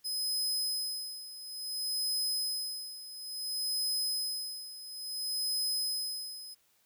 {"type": "tone with tremolo", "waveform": "sawtooth", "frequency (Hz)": 5060, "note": "D#8", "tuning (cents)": 28, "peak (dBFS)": -27, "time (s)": [0.04, 6.55], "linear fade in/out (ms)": 20, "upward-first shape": "sine", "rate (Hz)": 0.58, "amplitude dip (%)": 80, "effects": ["white hiss -70 dBFS RMS until 6.85 s"]}